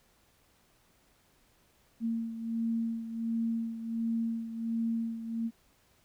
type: beating tone pair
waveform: sine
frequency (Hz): 228.1 / 229.5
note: A#3 / A#3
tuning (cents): -37 / -27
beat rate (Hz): 1.4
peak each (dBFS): -31 / -37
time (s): 2-5.51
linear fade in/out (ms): 50
effects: pink hiss -67 dBFS RMS until 6.04 s